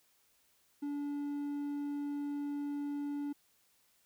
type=tone with hard clipping; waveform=triangle; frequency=288 Hz; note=D4; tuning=34 cents flat; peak=-36 dBFS; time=0.82-3.33 s; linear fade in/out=10 ms; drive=6 dB; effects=white hiss -71 dBFS RMS until 4.05 s